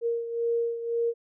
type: beating tone pair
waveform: sine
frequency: 466.2 / 468.1 Hz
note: A#4 / A#4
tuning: 0 / +7 cents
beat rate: 1.9 Hz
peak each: -26 / -32 dBFS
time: 0.01-1.14 s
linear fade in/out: 50 ms
effects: none